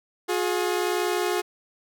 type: tone pair together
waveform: sawtooth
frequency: 358.4 / 419.4 Hz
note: F4 / G#4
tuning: +45 / +17 cents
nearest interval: minor third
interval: 272 cents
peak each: -21 / -23 dBFS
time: 0.28-1.42 s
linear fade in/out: 20 ms
effects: none